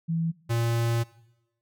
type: tone pair in turn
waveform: sine / square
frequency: 164.81 / 116.54 Hz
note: E3 / A#2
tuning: 0 / 0 cents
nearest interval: tritone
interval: 600 cents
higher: first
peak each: -24 dBFS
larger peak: neither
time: 0.08-0.32 / 0.49-1.04 s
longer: second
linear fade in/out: 20 ms
effects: noise-tail reverb RT60 0.9 s tail -20 dB re dry